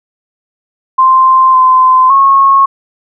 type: tone with pitch steps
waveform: sine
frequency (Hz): 1045 / 1031 / 1093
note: C6 / C6 / C#6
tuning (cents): -2 / -26 / -25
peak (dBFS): -3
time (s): 0.98-2.66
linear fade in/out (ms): 10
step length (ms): 560
effects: none